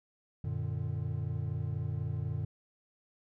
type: chord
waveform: triangle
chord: Gb augmented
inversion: none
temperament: equal with one note detuned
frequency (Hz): 92.5 / 116.54 / 148.97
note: Gb2 / Bb2 / D3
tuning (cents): 0 / 0 / +25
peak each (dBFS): -35 / -34 / -35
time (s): 0.44-2.45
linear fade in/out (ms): 5
effects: none